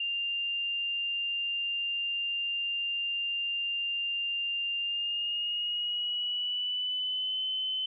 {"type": "tone with pitch glide", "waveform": "sine", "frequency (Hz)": [2794, 3047], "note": ["F7", "G7"], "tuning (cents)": [0, -50], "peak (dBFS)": -29, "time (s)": [0, 7.86], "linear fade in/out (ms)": 5, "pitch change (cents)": 150, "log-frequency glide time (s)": [4.8, 7.42], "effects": []}